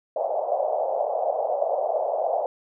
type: band-pass noise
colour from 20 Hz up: pink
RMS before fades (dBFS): -25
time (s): 0.16-2.46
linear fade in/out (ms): 2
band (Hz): 560 to 740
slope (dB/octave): 48
effects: none